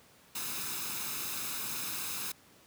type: noise with comb filter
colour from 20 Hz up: white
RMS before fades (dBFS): -37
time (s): 0.35-2.32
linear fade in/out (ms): 5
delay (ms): 0.78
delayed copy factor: +0.55
effects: pink hiss -60 dBFS RMS until 2.66 s + high-pass 100 Hz 12 dB/octave